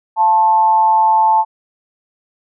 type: tone with amplitude modulation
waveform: sine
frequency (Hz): 880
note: A5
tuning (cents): 0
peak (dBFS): -6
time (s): 0.16-1.45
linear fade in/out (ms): 50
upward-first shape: sine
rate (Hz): 190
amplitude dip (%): 55
effects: none